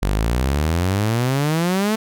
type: exponential sweep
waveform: sawtooth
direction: up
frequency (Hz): 46.6 to 223.2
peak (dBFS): -13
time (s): 0.02-1.96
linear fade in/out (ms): 10
effects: none